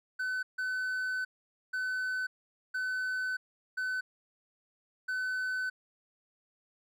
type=tone bursts at uneven times; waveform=triangle; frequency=1512 Hz; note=F#6; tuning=37 cents sharp; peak=-29 dBFS; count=6; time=0.19-0.43 / 0.58-1.25 / 1.73-2.27 / 2.74-3.37 / 3.77-4.01 / 5.08-5.7 s; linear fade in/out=10 ms; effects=none